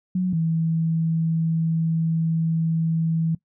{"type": "tone pair in turn", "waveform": "sine", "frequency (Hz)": [182.9, 162.95], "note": ["F#3", "E3"], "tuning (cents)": [-20, -20], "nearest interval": "major second", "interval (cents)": 200, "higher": "first", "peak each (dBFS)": -19, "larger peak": "neither", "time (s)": [[0.15, 0.33], [0.33, 3.35]], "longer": "second", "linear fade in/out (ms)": 5, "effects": ["noise-tail reverb RT60 0.1 s tail -20 dB re dry"]}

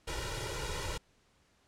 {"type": "noise with comb filter", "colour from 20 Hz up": "pink", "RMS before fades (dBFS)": -37, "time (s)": [0.07, 0.98], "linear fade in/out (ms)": 10, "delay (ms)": 2.1, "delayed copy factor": 1, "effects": ["pink hiss -69 dBFS RMS until 1.67 s", "low-pass 8000 Hz 12 dB/octave"]}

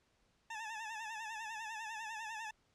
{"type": "tone with vibrato", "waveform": "20% pulse", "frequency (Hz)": 880, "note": "A5", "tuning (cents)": 0, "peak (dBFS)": -37, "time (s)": [0.5, 2.51], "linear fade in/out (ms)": 5, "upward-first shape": "sine", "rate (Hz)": 10, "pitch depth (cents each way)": 75, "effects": ["pink hiss -75 dBFS RMS until 2.74 s", "low-pass 7000 Hz 12 dB/octave"]}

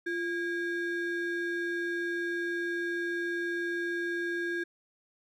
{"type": "ring-modulated tone", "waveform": "triangle", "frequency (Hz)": 987.8, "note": "B5", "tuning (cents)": 0, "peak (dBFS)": -25, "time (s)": [0.06, 4.64], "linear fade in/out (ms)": 10, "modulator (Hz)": 643, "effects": []}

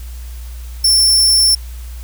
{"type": "tone", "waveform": "sawtooth", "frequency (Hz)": 5390, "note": "E8", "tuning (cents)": 38, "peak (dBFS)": -6, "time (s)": [0.84, 1.55], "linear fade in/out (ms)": 5, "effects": ["added 60 Hz sine -26 dBFS peak until 2.03 s", "white hiss -42 dBFS RMS until 2.03 s"]}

